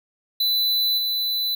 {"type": "tone with level steps", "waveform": "square", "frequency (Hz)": 3996, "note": "B7", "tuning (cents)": 20, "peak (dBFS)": [-19, -22], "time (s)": [0.4, 1.55], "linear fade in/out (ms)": 5, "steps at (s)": 0.97, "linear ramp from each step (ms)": 20, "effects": []}